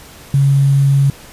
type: tone with quantisation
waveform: sine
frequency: 138.59 Hz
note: C#3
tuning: in tune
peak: -8 dBFS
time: 0.34-1.1 s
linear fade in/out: 2 ms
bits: 6
effects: pink hiss -38 dBFS RMS until 1.32 s + resampled to 32000 Hz